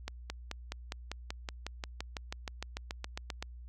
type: accelerating click train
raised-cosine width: 0.2 ms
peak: -20 dBFS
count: 21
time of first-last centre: 0.08-3.426 s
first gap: 220 ms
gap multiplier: 0.97
effects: added 60 Hz sine -45 dBFS peak until 3.68 s